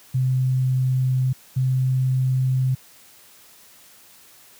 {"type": "tone pair in turn", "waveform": "sine", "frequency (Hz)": [129.3, 129.79], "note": ["C3", "C3"], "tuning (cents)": [-20, -14], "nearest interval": "unison", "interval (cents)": 6, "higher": "second", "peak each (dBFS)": -17, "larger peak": "neither", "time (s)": [[0.14, 1.33], [1.56, 2.75]], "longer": "neither", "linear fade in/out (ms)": 10, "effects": ["white hiss -50 dBFS RMS until 4.59 s", "high-pass 60 Hz 12 dB/octave"]}